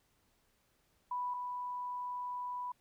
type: tone pair in turn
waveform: sine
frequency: 987.8 / 987.8 Hz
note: B5 / B5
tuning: 0 / 0 cents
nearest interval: unison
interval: 0 cents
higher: neither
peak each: -34 / -37 dBFS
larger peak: first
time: 1.11-1.34 / 1.34-2.72 s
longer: second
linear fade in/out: 5 ms
effects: pink hiss -74 dBFS RMS until 2.8 s